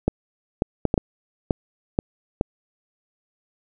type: clicks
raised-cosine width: 2 ms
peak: -5 dBFS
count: 8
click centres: 0.08 / 0.621 / 0.853 / 0.941 / 0.978 / 1.508 / 1.989 / 2.411 s
effects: none